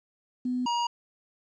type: tone pair in turn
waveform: sine / square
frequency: 250 / 950.2 Hz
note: B3 / A#5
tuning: +21 / +33 cents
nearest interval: octave + major seventh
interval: 2312 cents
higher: second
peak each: -26 dBFS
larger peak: neither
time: 0.45-0.66 / 0.66-0.87 s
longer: neither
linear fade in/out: 5 ms
effects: resampled to 16000 Hz + 10-bit